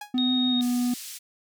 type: tone with exponential decay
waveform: sawtooth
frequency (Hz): 830.6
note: G#5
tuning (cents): 0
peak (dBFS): -28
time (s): 0.01-0.15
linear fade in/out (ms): 5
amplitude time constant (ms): 29
type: tone with pitch glide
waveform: triangle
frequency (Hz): 252.3 to 245.4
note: B3 to B3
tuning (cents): +37 to -11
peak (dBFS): -20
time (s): 0.14-0.94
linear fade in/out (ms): 5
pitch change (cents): -48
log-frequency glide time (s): 0.46-0.59
type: tone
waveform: sine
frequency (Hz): 3729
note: A#7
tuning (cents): 0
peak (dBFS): -25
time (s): 0.18-0.61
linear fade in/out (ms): 0
type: band-pass noise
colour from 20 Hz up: white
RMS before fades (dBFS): -39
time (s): 0.61-1.19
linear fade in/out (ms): 20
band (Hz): 3100 to 11000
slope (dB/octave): 12
effects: none